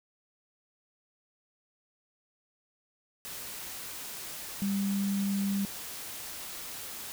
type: tone in noise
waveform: sine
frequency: 198.4 Hz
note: G3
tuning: 21 cents sharp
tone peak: -27 dBFS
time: 4.62-5.65 s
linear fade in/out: 0 ms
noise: white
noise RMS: -41 dBFS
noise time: 3.25-7.12 s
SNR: +11 dB
effects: none